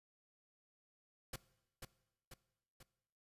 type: noise with echo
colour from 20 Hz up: pink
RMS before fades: -44 dBFS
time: 1.33-1.36 s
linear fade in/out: 5 ms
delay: 490 ms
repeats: 3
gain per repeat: -5 dB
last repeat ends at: 2.83 s
effects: noise-tail reverb RT60 0.9 s tail -19 dB re dry + resampled to 32000 Hz